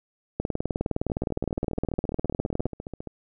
two click trains, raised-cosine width 2 ms, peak -12 / -21 dBFS, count 45 / 30, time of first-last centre 0.4-2.656 / 1.1-3.073 s, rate 19.5 / 14.7 Hz, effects none

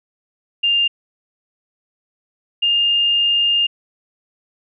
sine tone pair in turn, 2802 / 2817 Hz, F7 / F7, +5 / +14 cents, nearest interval unison, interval 9 cents, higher second, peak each -13 dBFS, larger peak neither, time 0.63-0.88 / 2.62-3.67 s, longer second, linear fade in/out 10 ms, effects none

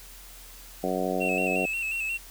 harmonic tone, 92.5 Hz, F#2, in tune, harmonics 2 / 3 / 4 / 5 / 6 / 7 / 8, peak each -33 / -33 / -33 / -33 / -33 / -33 / -33 dBFS, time 0.83-1.66 s, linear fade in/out 10 ms
triangle tone with vibrato, 2659 Hz, E7, 14 cents sharp, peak -26 dBFS, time 1.2-2.18 s, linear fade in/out 20 ms, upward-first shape square, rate 5.6 Hz, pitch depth 43 cents each way
effects added 42 Hz sine -48 dBFS peak until 2.3 s + white hiss -48 dBFS RMS until 2.3 s

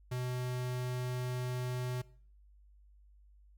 square tone, 125.4 Hz, B2, 27 cents sharp, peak -35 dBFS, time 0.11-2.02 s, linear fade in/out 10 ms, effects noise-tail reverb RT60 0.5 s tail -20 dB re dry + added 50 Hz sine -58 dBFS peak until 3.57 s

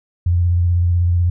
sine tone with vibrato, 87.31 Hz, F2, in tune, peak -12 dBFS, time 0.26-1.3 s, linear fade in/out 5 ms, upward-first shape sine, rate 16 Hz, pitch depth 32 cents each way, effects none

